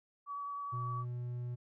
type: tone with vibrato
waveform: sine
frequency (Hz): 1139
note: C#6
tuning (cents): +47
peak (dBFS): -38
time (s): 0.26-1.05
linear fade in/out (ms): 50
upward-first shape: triangle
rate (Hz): 9.7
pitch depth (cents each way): 12
type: tone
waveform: triangle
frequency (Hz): 122.1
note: B2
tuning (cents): -19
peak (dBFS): -35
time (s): 0.72-1.56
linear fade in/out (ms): 20
effects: none